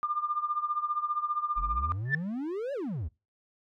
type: tone with tremolo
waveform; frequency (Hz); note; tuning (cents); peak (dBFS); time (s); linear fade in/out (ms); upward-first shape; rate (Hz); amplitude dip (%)
sine; 1200; D6; +37; -24; 0.03-1.92; 0; triangle; 15; 90
type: exponential two-way sweep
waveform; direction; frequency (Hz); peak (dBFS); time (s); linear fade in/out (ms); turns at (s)
triangle; up then down; 38.08 to 587.3 to 66.3; -29; 1.56-3.09; 20; 2.73
type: tone with exponential growth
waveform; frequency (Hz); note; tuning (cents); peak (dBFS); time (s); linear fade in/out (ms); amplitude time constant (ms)
sine; 1765; A6; +5; -19; 2.05-2.15; 5; 21
effects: noise-tail reverb RT60 0.3 s tail -26 dB re dry + tanh soft clip ceiling -15 dBFS